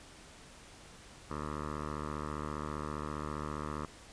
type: tone with low-pass filter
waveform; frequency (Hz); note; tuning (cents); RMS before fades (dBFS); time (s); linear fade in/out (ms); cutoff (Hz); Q
10% pulse; 75; D2; +37; -39; 1.3-3.86; 10; 1300; 3.9
effects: pink hiss -54 dBFS RMS until 4.12 s + resampled to 22050 Hz